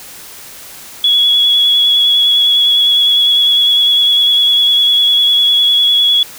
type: tone with vibrato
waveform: sine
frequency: 3367 Hz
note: G#7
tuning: 23 cents sharp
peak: -7 dBFS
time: 1.04-6.23 s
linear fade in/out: 2 ms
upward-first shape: triangle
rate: 9.9 Hz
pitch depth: 21 cents each way
effects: white hiss -33 dBFS RMS until 6.38 s